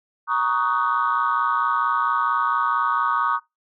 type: chord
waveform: sine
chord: D# minor seventh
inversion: second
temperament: just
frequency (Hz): 933.4 / 1120.1 / 1244.5 / 1493.4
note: A#5 / C#6 / D#6 / F#6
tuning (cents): +2 / +18 / 0 / +16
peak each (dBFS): -25 / -22 / -22 / -27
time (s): 0.27-3.4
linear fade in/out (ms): 50
effects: noise-tail reverb RT60 0.2 s tail -23 dB re dry + tanh soft clip ceiling -10 dBFS